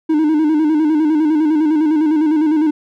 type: tone with vibrato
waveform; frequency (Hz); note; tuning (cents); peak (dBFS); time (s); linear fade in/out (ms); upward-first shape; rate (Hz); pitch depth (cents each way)
triangle; 308.4; D#4; -15; -9; 0.09-2.71; 10; square; 9.9; 56
effects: none